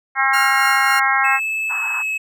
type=harmonic tone; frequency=268.9 Hz; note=C4; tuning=47 cents sharp; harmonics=3 / 4 / 5 / 6 / 7 / 8; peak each=-21 / -21 / -21 / -21 / -21 / -21 dBFS; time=0.15-1.4 s; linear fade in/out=50 ms
type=tone with tremolo; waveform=sawtooth; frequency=1396.9 Hz; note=F6; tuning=in tune; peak=-15 dBFS; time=0.33-1 s; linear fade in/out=10 ms; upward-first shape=sine; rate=3.6 Hz; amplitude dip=35%
type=tone with pitch glide; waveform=triangle; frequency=2611 to 2581 Hz; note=E7 to E7; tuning=-17 to -37 cents; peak=-18 dBFS; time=1.24-2.18 s; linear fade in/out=10 ms; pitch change=-20 cents; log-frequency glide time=1.68-1.78 s
type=band-pass noise; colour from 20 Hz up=pink; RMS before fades=-30 dBFS; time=1.69-2.03 s; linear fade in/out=20 ms; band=880 to 1700 Hz; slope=48 dB/octave
effects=none